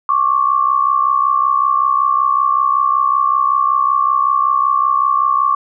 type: tone pair together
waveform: sine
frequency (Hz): 1093 / 1158.3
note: C#6 / D6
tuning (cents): -25 / -24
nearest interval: minor second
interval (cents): 101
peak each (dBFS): -14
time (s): 0.09-5.55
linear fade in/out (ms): 2
effects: none